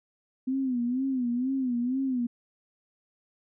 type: tone with vibrato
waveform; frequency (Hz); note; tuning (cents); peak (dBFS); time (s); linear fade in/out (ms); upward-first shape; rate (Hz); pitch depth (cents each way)
sine; 253.5; B3; +45; -25; 0.47-2.27; 10; sine; 2.1; 110
effects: none